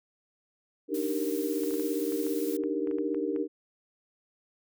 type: chord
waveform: sine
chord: Eb major seventh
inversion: third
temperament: equal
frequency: 293.7 / 311.1 / 392 / 466.2 Hz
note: D4 / Eb4 / G4 / Bb4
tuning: 0 / 0 / 0 / 0 cents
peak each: -33 dBFS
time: 0.88-3.48 s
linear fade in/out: 50 ms
type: noise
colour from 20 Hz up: blue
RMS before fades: -42 dBFS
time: 0.94-2.57 s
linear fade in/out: 5 ms
type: clicks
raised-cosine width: 0.5 ms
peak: -33 dBFS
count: 12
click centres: 1.636 / 1.708 / 1.74 / 1.798 / 2.122 / 2.267 / 2.637 / 2.873 / 2.912 / 2.985 / 3.146 / 3.362 s
effects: none